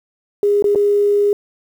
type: tone with dropouts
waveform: sine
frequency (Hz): 408.9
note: G#4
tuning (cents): -27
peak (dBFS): -11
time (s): 0.43-1.33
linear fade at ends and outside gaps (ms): 1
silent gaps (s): 0.624-0.642 / 0.749-0.757
effects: 7-bit